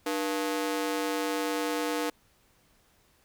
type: ring-modulated tone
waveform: sawtooth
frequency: 392 Hz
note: G4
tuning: in tune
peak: -21 dBFS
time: 0.06-2.1 s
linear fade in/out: 5 ms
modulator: 90.4 Hz
effects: pink hiss -65 dBFS RMS until 3.24 s